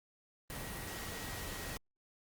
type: tone in noise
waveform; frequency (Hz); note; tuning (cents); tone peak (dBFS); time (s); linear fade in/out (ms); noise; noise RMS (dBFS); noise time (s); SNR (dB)
sine; 1902; A#6; +34; -51; 0.5-1.77; 0; pink; -43; 0.5-1.77; -11
effects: Opus 32 kbps